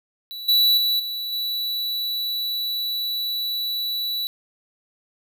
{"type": "tone with level steps", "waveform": "square", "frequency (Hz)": 3944, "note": "B7", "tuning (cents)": -3, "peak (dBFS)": [-32, -15, -19, -27, -24], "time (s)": [0.31, 4.27], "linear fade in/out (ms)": 0, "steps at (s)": [0.48, 0.77, 0.99, 1.32], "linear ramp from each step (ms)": 10, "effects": []}